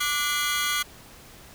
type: tone cluster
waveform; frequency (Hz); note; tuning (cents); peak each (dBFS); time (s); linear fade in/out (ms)
sawtooth; 1175 / 1460 / 2042 / 3295; D6 / F#6 / C7 / G#7; +1 / -24 / -43 / -14; -26; 0-0.83; 10
effects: pink hiss -48 dBFS RMS until 1.54 s